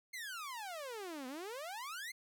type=exponential two-way sweep; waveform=sawtooth; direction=down then up; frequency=2150 to 246.9 to 2150 Hz; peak=-39 dBFS; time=0.13-2.12 s; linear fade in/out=10 ms; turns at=1.27 s; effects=none